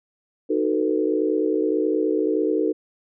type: chord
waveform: sine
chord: B dominant seventh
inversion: first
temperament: just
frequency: 308.7 / 370.4 / 444.5 / 493.9 Hz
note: D#4 / F#4 / A4 / B4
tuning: -14 / +2 / +18 / 0 cents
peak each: -23 / -25 / -23 / -28 dBFS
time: 0.49-2.73 s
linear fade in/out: 20 ms
effects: none

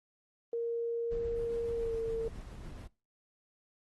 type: tone with pitch glide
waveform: sine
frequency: 466.2 to 453.5 Hz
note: A#4 to A#4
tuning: 0 to -48 cents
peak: -31 dBFS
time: 0.53-2.28 s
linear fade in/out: 2 ms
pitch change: -48 cents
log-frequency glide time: 1.73-1.97 s
type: noise with tremolo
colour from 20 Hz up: brown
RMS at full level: -43 dBFS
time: 1.1-2.88 s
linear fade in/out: 20 ms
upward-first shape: sine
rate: 7.2 Hz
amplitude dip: 25%
effects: noise-tail reverb RT60 0.3 s tail -22 dB re dry + Opus 24 kbps

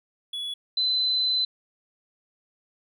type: tone pair in turn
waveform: triangle / sine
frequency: 3393 / 4035 Hz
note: G#7 / B7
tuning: +36 / +36 cents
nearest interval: minor third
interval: 300 cents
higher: second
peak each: -28 / -21 dBFS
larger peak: second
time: 0.33-0.54 / 0.77-1.45 s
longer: second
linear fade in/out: 5 ms
effects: none

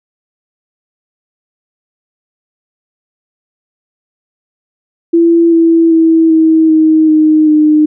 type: tone with pitch steps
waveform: sine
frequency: 336 / 330.6 / 325.3 / 320.1 / 315 / 309.9 / 304.9 Hz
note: E4 / E4 / E4 / D#4 / D#4 / D#4 / D#4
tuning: +33 / +5 / -23 / +49 / +21 / -7 / -35 cents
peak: -4 dBFS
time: 5.13-7.86 s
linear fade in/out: 10 ms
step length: 390 ms
effects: none

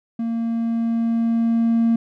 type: tone with level ramp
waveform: triangle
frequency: 229.9 Hz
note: A#3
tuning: 24 cents flat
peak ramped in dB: -19 to -11 dBFS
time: 0.19-1.96 s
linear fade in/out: 5 ms
effects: tanh soft clip ceiling -9 dBFS

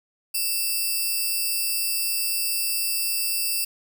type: tone pair together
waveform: 5% pulse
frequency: 2649 / 4772 Hz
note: E7 / D8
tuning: +8 / +27 cents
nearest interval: minor seventh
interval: 1019 cents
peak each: -18 dBFS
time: 0.34-3.65 s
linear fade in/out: 10 ms
effects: 8-bit

